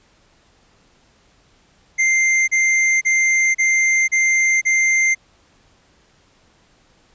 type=tone bursts; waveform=square; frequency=2093 Hz; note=C7; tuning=in tune; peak=-14 dBFS; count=6; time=1.98-5.15 s; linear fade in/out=20 ms; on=500 ms; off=34 ms; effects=pink hiss -56 dBFS RMS until 7.14 s + resampled to 16000 Hz